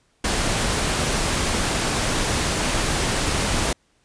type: noise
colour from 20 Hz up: pink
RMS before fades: -22 dBFS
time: 0.24-3.73 s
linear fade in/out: 5 ms
effects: pink hiss -64 dBFS RMS until 4.04 s + resampled to 22050 Hz